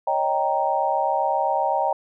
sine chord, Eb dominant seventh, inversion third, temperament equal, 554.4 / 622.3 / 784 / 932.3 Hz, Db5 / Eb5 / G5 / Bb5, 0 / 0 / 0 / 0 cents, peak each -27 / -26 / -23 / -24 dBFS, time 0.07-1.93 s, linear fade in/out 5 ms, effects none

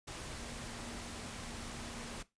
sine tone in noise, 235.4 Hz, A#3, 17 cents sharp, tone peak -51 dBFS, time 0.37-2.19 s, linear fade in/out 10 ms, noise pink, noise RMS -45 dBFS, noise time 0.07-2.23 s, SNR -9 dB, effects noise-tail reverb RT60 0.2 s tail -17 dB re dry + resampled to 22050 Hz

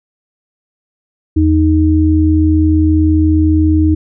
sine tone pair together, 82.6 / 311 Hz, E2 / D#4, +4 / -1 cents, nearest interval octave + major seventh, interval 2295 cents, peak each -10 dBFS, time 1.36-3.95 s, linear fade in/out 10 ms, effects none

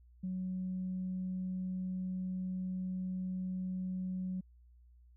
sine tone, 185 Hz, F#3, in tune, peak -34 dBFS, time 0.23-4.41 s, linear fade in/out 10 ms, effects tanh soft clip ceiling -30 dBFS + added 60 Hz sine -58 dBFS peak until 5.16 s

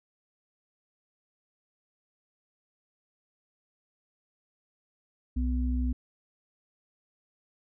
sine tone pair together, 62.55 / 250.2 Hz, B1 / B3, +23 / +23 cents, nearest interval 2 octaves, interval 2400 cents, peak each -26 / -32 dBFS, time 5.36-5.93 s, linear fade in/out 10 ms, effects none

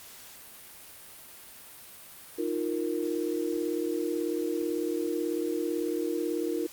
sine chord, Eb suspended second, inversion none, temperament equal, 311.1 / 349.2 / 466.2 Hz, Eb4 / F4 / Bb4, 0 / 0 / 0 cents, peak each -32 / -31 / -33 dBFS, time 2.38-6.67 s, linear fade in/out 10 ms, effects white hiss -48 dBFS RMS until 6.72 s + Opus 48 kbps

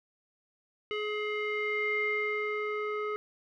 square tone with low-pass filter sweep, 422.2 Hz, G#4, 29 cents sharp, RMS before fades -32 dBFS, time 0.91-3.16 s, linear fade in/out 0 ms, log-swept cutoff 2600 to 1700 Hz, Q 8.3, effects none

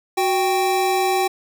square tone pair together, 370 / 784 Hz, F#4 / G5, 0 / 0 cents, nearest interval octave + minor second, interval 1300 cents, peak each -21 / -20 dBFS, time 0.17-1.28 s, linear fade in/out 10 ms, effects none

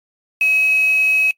sine tone with quantisation, 2554 Hz, D#7, 45 cents sharp, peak -12 dBFS, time 0.41-1.31 s, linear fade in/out 2 ms, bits 5, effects noise-tail reverb RT60 0.1 s tail -23 dB re dry + MP3 64 kbps

